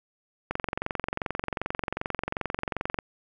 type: click train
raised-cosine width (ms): 0.5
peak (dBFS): -13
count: 57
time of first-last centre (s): 0.51-2.988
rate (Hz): 22.6
effects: none